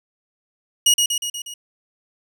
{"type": "tone with echo", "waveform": "20% pulse", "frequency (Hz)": 2891, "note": "F#7", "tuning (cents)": -41, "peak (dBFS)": -6, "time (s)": [0.86, 0.94], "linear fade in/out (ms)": 5, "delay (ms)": 120, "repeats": 5, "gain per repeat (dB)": -4, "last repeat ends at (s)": 1.54, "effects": []}